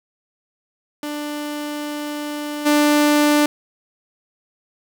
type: tone with level steps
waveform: sawtooth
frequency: 295.7 Hz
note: D4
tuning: 12 cents sharp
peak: -21 / -9 dBFS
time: 1.03-3.46 s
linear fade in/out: 2 ms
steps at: 2.65 s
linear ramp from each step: 20 ms
effects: 7-bit